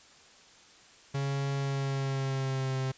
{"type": "tone with pitch glide", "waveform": "45% pulse", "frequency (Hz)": [138.59, 131.95], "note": ["C#3", "C3"], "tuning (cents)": [0, 15], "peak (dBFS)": -29, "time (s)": [1.14, 2.92], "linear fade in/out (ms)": 10, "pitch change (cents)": -85, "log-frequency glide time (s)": [1.56, 2.77], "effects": ["white hiss -56 dBFS RMS until 2.97 s", "resampled to 16000 Hz"]}